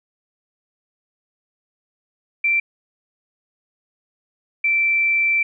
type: tone pair in turn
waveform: sine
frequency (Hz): 2349 / 2338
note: D7 / D7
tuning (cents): 0 / -8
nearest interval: unison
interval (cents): 8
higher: first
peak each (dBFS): -15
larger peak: neither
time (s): 2.44-2.6 / 4.64-5.43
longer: second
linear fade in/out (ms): 5
effects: none